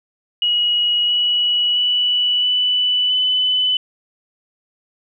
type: tone with pitch steps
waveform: sine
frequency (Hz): 2905 / 2930 / 2956 / 2981 / 3007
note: F#7 / F#7 / F#7 / F#7 / F#7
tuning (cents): -32 / -18 / -2 / +12 / +27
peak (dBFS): -14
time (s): 0.42-3.77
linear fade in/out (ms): 2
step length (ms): 670
effects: none